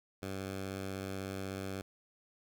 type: tone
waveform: 10% pulse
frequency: 96.3 Hz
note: G2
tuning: 30 cents flat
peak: -30 dBFS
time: 0.22-1.82 s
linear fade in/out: 10 ms
effects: none